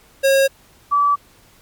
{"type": "tone pair in turn", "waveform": ["square", "sine"], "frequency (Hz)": [543, 1152.6], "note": ["C#5", "D6"], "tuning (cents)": [-36, -33], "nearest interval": "octave + minor second", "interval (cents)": 1303, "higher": "second", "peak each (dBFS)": -12, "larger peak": "neither", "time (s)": [[0.23, 0.48], [0.91, 1.16]], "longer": "neither", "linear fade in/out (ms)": 20, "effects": ["pink hiss -51 dBFS RMS until 1.61 s", "MP3 96 kbps"]}